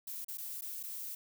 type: noise with dropouts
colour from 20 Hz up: violet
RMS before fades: -42 dBFS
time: 0.07-1.15 s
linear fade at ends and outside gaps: 5 ms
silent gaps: 0.247-0.283 / 0.374-0.381 / 0.611-0.62 / 0.83-0.835 s
effects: none